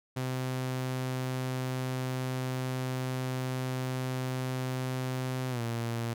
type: tone with pitch glide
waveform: sawtooth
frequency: 128.9 to 116.84 Hz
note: C3 to A#2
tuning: -26 to +4 cents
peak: -27 dBFS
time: 0.16-6.14 s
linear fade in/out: 10 ms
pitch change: -170 cents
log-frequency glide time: 5.5-5.61 s
effects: none